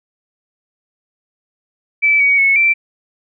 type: tone with pitch steps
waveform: sine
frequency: 2313 / 2253 / 2200 / 2342 Hz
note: D7 / C#7 / C#7 / D7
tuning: -27 / +28 / -14 / -5 cents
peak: -9 dBFS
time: 2.02-2.74 s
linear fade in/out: 20 ms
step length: 180 ms
effects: none